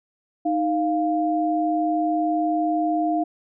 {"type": "tone pair together", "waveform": "sine", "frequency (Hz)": [311.1, 698.4], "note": ["D#4", "F5"], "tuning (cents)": [0, 0], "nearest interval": "octave + major second", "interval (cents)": 1400, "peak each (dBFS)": -22, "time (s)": [0.45, 3.24], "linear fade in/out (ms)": 10, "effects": []}